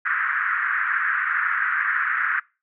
white band-pass noise, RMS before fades -23 dBFS, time 0.05-2.4 s, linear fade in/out 10 ms, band 1300 to 1800 Hz, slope 48 dB/octave, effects noise-tail reverb RT60 0.3 s tail -24 dB re dry

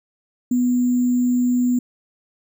sine tone with sample-and-hold, 246.9 Hz, B3, in tune, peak -15 dBFS, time 0.51-1.79 s, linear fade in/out 5 ms, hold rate 7350 Hz, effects none

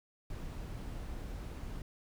brown noise, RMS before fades -42 dBFS, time 0.3-1.82 s, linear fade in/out 2 ms, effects none

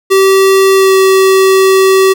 square tone with pitch glide, 386 to 382.7 Hz, G4 to G4, -27 to -42 cents, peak -5 dBFS, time 0.1-2.14 s, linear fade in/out 20 ms, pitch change -15 cents, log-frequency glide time 0.75-0.94 s, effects none

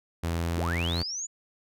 sawtooth tone with pitch glide, 83.9 to 85.07 Hz, E2 to F2, +31 to -45 cents, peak -23 dBFS, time 0.23-1.03 s, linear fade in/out 10 ms, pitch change +24 cents, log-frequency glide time 0.34-0.73 s
sine linear sweep, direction up, 77.5 to 7040 Hz, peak -31 dBFS, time 0.56-1.27 s, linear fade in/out 20 ms
effects none

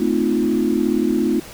sine chord, F dominant seventh, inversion first, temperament equal with one note detuned, 220 / 257 / 311.1 / 349.2 Hz, A3 / C4 / Eb4 / F4, 0 / -31 / 0 / 0 cents, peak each -21 dBFS, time 0-1.4 s, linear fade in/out 5 ms, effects pink hiss -38 dBFS RMS until 1.53 s

